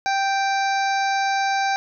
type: harmonic tone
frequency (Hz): 784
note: G5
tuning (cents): 0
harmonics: 1 / 2 / 3 / 5 / 6 / 7 / 8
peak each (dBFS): -20 / -26 / -30 / -34 / -36 / -37 / -38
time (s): 0.06-1.76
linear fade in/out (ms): 0
effects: none